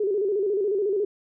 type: tone with vibrato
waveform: sine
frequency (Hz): 401.7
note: G4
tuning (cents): +42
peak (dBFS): -21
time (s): 0-1.05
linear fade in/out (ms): 5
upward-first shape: square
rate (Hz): 14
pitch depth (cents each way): 87
effects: none